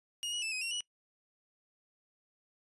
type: tone with pitch steps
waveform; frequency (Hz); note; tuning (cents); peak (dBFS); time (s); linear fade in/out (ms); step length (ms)
sawtooth; 2867 / 2911 / 2638 / 2522 / 2740 / 2931; F7 / F#7 / E7 / D#7 / F7 / F#7; +45 / -29 / +1 / +23 / -34 / -17; -31; 0.23-0.806; 0; 96
effects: noise-tail reverb RT60 0.1 s tail -22 dB re dry + resampled to 24000 Hz